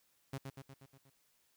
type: tone with echo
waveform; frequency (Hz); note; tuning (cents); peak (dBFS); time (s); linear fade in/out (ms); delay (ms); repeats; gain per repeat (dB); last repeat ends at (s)
sawtooth; 135.5; C#3; -39; -35; 0.33-0.38; 5; 120; 6; -4; 1.1
effects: white hiss -74 dBFS RMS until 1.56 s